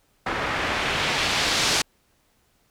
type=noise with low-pass filter sweep; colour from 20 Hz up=white; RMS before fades=-24 dBFS; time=0.26-1.82 s; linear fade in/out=5 ms; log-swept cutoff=1500 to 5700 Hz; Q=1; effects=pink hiss -65 dBFS RMS until 2.7 s